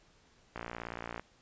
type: click train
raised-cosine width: 0.5 ms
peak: -24 dBFS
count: 38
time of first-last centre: 0.56-1.196 s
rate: 58.2 Hz
effects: pink hiss -65 dBFS RMS until 1.41 s + resampled to 16000 Hz